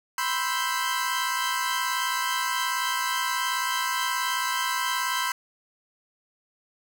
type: chord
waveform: sawtooth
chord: C major seventh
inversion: third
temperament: equal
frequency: 987.8 / 1046.5 / 1318.5 / 1568 Hz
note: B5 / C6 / E6 / G6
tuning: 0 / 0 / 0 / 0 cents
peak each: -26 / -26 / -30 / -27 dBFS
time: 0.18-5.32 s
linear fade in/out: 2 ms
effects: none